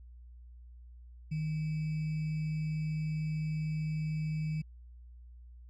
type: tone with sample-and-hold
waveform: sine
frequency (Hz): 155.56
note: D#3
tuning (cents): 0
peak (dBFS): -31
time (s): 1.31-4.62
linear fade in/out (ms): 10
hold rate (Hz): 2450
effects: added 60 Hz sine -49 dBFS peak until 5.69 s + low-pass 5000 Hz 12 dB/octave